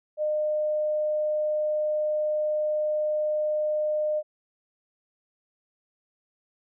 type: tone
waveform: sine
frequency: 608 Hz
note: D#5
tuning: 40 cents flat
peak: -23 dBFS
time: 0.17-4.23 s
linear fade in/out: 50 ms
effects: none